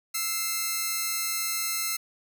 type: tone pair together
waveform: 5% pulse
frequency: 1322 / 2100 Hz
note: E6 / C7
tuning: +5 / +6 cents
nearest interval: minor sixth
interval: 801 cents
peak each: -19 dBFS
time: 0.14-1.97 s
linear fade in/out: 10 ms
effects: none